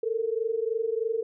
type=tone pair together; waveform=sine; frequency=440 / 463.2 Hz; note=A4 / A#4; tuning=0 / -11 cents; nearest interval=minor second; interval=89 cents; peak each=-28 dBFS; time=0.03-1.23 s; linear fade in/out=5 ms; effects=none